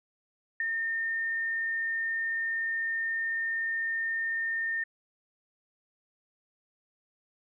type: tone with ADSR envelope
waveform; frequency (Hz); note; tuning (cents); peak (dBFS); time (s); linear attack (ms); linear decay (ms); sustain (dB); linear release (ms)
sine; 1819; A#6; -43; -25; 0.6-4.84; 3; 11; -3; 8
effects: none